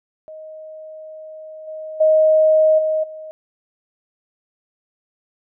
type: tone with level steps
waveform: sine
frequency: 626 Hz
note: D#5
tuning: 10 cents sharp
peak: -33 / -28 / -10 / -16 / -31 dBFS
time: 0.28-3.31 s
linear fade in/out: 0 ms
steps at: 1.67 / 2 / 2.78 / 3.03 s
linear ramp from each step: 10 ms
effects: none